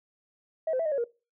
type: tone with pitch steps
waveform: sine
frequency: 641 / 515 / 658 / 614 / 557 / 471.9 Hz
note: E5 / C5 / E5 / D#5 / C#5 / A#4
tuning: -49 / -28 / -3 / -23 / +8 / +21 cents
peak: -24 dBFS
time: 0.67-1.042 s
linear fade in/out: 5 ms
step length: 62 ms
effects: noise-tail reverb RT60 0.3 s tail -22 dB re dry + tanh soft clip ceiling -21 dBFS